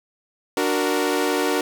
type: chord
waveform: sawtooth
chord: D augmented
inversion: none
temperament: equal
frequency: 293.7 / 370 / 466.2 Hz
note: D4 / F#4 / A#4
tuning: 0 / 0 / 0 cents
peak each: -20 dBFS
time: 0.57-1.61 s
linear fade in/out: 2 ms
effects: none